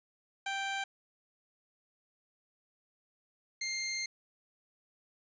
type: tone pair in turn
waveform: 15% pulse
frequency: 784 / 2109 Hz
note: G5 / C7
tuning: 0 / +13 cents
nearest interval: octave + perfect fourth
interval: 1713 cents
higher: second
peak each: -27 dBFS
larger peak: neither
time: 0.46-0.84 / 3.61-4.06 s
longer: second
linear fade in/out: 5 ms
effects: resampled to 16000 Hz + 10-bit